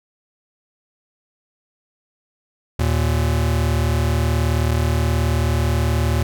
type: tone pair together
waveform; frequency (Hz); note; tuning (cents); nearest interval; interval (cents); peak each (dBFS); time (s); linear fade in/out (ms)
square; 77.78 / 116.54; D#2 / A#2; 0 / 0; perfect fifth; 700; -19 / -21; 2.79-6.23; 5
effects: none